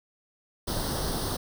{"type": "noise with comb filter", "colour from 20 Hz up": "pink", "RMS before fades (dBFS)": -30, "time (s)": [0.67, 1.37], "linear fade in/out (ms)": 10, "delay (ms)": 0.21, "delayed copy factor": 0.8, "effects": []}